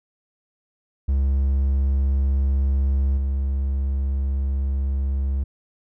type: tone with level steps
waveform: triangle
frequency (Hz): 68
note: C#2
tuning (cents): -33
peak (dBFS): -15 / -18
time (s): 1.08-5.44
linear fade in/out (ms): 10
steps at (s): 3.17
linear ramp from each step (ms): 5
effects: none